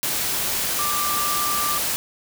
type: tone in noise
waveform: sine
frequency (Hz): 1181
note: D6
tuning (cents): +9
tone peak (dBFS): -24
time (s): 0.79-1.78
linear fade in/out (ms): 0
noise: white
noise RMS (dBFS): -24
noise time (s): 0.03-1.96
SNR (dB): -3
effects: none